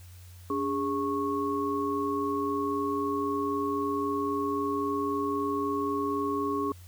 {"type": "tone cluster", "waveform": "sine", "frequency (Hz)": [285.6, 409.4, 1100], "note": ["D4", "G#4", "C#6"], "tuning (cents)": [-48, -25, -14], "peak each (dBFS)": -31, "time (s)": [0.5, 6.72], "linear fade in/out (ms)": 2, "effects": ["added 89 Hz sine -46 dBFS peak until 6.87 s", "white hiss -57 dBFS RMS until 6.87 s"]}